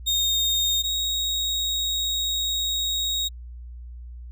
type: tone pair in turn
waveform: 35% pulse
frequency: 3702 / 3771 Hz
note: A#7 / A#7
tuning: -13 / +19 cents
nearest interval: unison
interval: 32 cents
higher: second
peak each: -18 / -21 dBFS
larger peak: first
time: 0.06-0.83 / 0.83-3.29 s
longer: second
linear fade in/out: 20 ms
effects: added 60 Hz sine -36 dBFS peak until 4.31 s